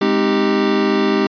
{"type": "chord", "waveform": "square", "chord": "Ab major seventh", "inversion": "none", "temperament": "equal", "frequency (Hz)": [207.7, 261.6, 311.1, 392], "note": ["Ab3", "C4", "Eb4", "G4"], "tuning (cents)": [0, 0, 0, 0], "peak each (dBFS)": [-20, -22, -21, -18], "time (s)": [0.01, 1.27], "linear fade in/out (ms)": 5, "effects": ["resampled to 11025 Hz"]}